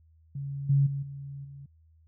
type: tone with level steps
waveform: sine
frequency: 139.4 Hz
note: C#3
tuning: 10 cents sharp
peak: -32 / -19 / -29 / -37 / -42 dBFS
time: 0.35-1.66 s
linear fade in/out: 5 ms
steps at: 0.69 / 0.86 / 1.02 / 1.44 s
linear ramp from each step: 10 ms
effects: added 80 Hz sine -57 dBFS peak until 2.07 s